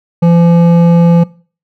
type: tone with hard clipping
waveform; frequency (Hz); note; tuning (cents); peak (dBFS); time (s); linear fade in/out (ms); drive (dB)
triangle; 170.3; F3; -43; -6; 0.22-1.24; 10; 14
effects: noise-tail reverb RT60 0.4 s tail -21 dB re dry